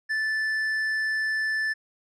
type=tone with tanh clipping; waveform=sine; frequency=1754 Hz; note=A6; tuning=6 cents flat; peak=-25 dBFS; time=0.09-1.74 s; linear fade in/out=20 ms; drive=6 dB; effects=none

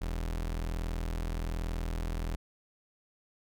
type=tone; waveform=35% pulse; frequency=41.2 Hz; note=E1; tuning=in tune; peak=-30 dBFS; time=0.01-2.36 s; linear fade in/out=10 ms; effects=none

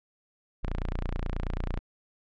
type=tone; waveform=sawtooth; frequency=29.26 Hz; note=A#0; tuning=7 cents sharp; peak=-25 dBFS; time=0.63-1.79 s; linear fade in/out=0 ms; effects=low-pass 3000 Hz 12 dB/octave

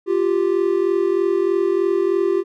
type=tone pair together; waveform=triangle; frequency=348.8 / 392 Hz; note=F4 / G4; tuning=-2 / 0 cents; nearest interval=major second; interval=202 cents; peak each=-17 / -16 dBFS; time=0.06-2.44 s; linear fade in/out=50 ms; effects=none

